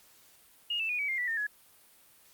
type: tone with pitch steps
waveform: sine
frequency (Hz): 2855 / 2648 / 2457 / 2279 / 2114 / 1961.3 / 1819.4 / 1687.8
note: F7 / E7 / D#7 / C#7 / C7 / B6 / A#6 / G#6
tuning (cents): +37 / +7 / -22 / +47 / +17 / -13 / -43 / +27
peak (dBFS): -29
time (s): 0.7-1.468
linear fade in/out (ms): 5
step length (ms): 96
effects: white hiss -60 dBFS RMS until 2.33 s + Opus 48 kbps